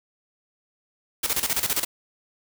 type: noise with tremolo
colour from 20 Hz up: white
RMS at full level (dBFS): -23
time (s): 1.23-1.85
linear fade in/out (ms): 10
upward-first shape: square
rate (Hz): 15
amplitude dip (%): 75
effects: none